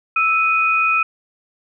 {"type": "tone pair together", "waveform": "sine", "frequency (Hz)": [1315.6, 2489], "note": ["E6", "D#7"], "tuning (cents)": [-4, 0], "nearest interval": "major seventh", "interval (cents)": 1104, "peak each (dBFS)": [-17, -16], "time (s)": [0.16, 1.03], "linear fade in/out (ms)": 5, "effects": []}